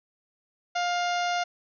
harmonic tone, 705 Hz, F5, 16 cents sharp, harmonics 1 / 2 / 3 / 4 / 5 / 6 / 7 / 8 / 9, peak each -26 / -32 / -36 / -38 / -40 / -42 / -43 / -44 / -45 dBFS, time 0.75-1.44 s, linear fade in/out 10 ms, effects none

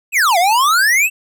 square exponential two-way sweep, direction down then up, 2743 to 668 to 2743 Hz, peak -11 dBFS, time 0.12-1.1 s, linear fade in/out 50 ms, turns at 0.38 s, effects none

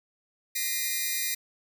5% pulse tone cluster, 1881 / 2066 / 2412 Hz, A#6 / C7 / D7, +15 / -22 / +46 cents, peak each -22 dBFS, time 0.55-1.35 s, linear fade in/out 10 ms, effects none

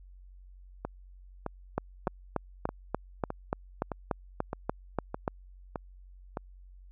two click trains, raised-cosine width 1 ms, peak -19 / -14 dBFS, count 10 / 13, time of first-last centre 0.85-6.371 / 1.78-5.279 s, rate 1.63 / 3.43 Hz, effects added 46 Hz sine -49 dBFS peak until 6.91 s

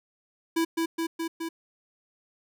square tone with echo, 329.6 Hz, E4, in tune, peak -23 dBFS, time 0.56-0.65 s, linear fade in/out 10 ms, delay 210 ms, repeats 4, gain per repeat -2 dB, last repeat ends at 1.49 s, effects none

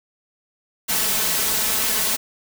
white noise with comb filter, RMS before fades -21 dBFS, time 0.88-2.17 s, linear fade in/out 20 ms, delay 4.6 ms, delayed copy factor +0.8, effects none

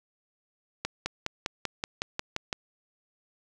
accelerating click train, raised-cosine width 0.2 ms, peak -12 dBFS, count 10, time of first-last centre 0.85-2.528 s, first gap 210 ms, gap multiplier 0.97, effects none

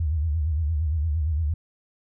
sine tone with vibrato, 77.78 Hz, D#2, in tune, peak -21 dBFS, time 0-1.54 s, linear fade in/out 5 ms, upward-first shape sine, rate 8.7 Hz, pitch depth 140 cents each way, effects none

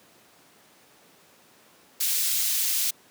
white high-pass noise, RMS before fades -25 dBFS, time 2-2.91 s, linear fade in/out 10 ms, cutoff 3000 Hz, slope 12 dB/octave, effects pink hiss -56 dBFS RMS until 3.1 s + high-pass 200 Hz 12 dB/octave

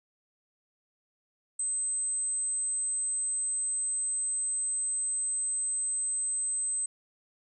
sine tone, 8200 Hz, C9, 36 cents flat, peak -28 dBFS, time 1.59-6.86 s, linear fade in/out 5 ms, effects none

